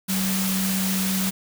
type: tone in noise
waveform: sine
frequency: 190.4 Hz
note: F#3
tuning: 50 cents sharp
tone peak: -23 dBFS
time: 0.08-1.31 s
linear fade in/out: 20 ms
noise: white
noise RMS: -27 dBFS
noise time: 0.08-1.31 s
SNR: +1 dB
effects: none